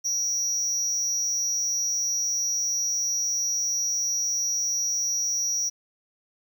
triangle tone with amplitude modulation, 5750 Hz, F8, 50 cents sharp, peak -19 dBFS, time 0.04-5.7 s, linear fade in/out 20 ms, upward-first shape sine, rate 297 Hz, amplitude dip 75%, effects 10-bit

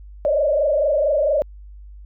sine tone with frequency modulation, 587.3 Hz, D5, in tune, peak -15 dBFS, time 0.25-1.42 s, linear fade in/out 0 ms, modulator 24.4 Hz, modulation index 1.8, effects added 50 Hz sine -37 dBFS peak until 2.05 s

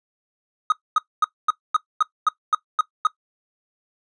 triangle tone bursts, 1257 Hz, D#6, 17 cents sharp, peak -12 dBFS, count 10, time 0.7-3.07 s, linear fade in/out 2 ms, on 21 ms, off 240 ms, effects noise-tail reverb RT60 0.1 s tail -17 dB re dry + resampled to 22050 Hz

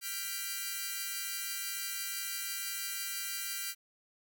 5% pulse chord, G dominant seventh, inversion third, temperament equal, 1396.9 / 1568 / 1975.5 / 2349 Hz, F6 / G6 / B6 / D7, 0 / 0 / 0 / 0 cents, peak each -31 dBFS, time 0.01-3.75 s, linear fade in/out 50 ms, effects none

